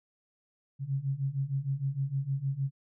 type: beating tone pair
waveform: sine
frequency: 133.3 / 139.8 Hz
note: C3 / C#3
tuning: +33 / +15 cents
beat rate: 6.5 Hz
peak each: -33 / -31 dBFS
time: 0.79-2.71 s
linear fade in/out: 50 ms
effects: none